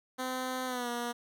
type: tone with pitch glide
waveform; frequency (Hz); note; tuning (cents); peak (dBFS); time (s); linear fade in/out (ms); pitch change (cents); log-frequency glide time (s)
10% pulse; 256.6 to 239.4; C4 to A#3; -34 to +46; -25; 0.18-1.13; 20; -120; 0.66-0.89
effects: none